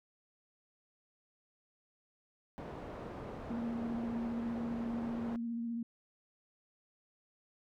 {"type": "low-pass noise", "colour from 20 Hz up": "white", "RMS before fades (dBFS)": -45, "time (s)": [2.58, 5.36], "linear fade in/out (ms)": 0, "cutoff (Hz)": 630, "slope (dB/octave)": 12}
{"type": "tone with vibrato", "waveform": "sine", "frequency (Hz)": 233.1, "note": "A#3", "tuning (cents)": 0, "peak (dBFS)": -35, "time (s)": [3.5, 5.83], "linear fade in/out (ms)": 5, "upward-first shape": "triangle", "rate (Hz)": 15, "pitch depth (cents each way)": 28}
{"effects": []}